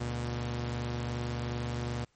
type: tone pair together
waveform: sawtooth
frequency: 71.35 / 120 Hz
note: D2 / B2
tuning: -49 / -49 cents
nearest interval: major sixth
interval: 900 cents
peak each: -35 / -29 dBFS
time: 0-2.05 s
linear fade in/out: 10 ms
effects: pink hiss -71 dBFS RMS until 2.15 s + MP3 32 kbps